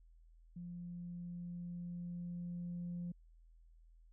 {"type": "tone with level ramp", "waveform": "sine", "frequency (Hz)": 174.61, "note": "F3", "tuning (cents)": 0, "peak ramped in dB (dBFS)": [-44, -38], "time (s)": [0.56, 3.12], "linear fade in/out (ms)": 5, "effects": ["tanh soft clip ceiling -37 dBFS", "added 41 Hz sine -60 dBFS peak until 4.12 s"]}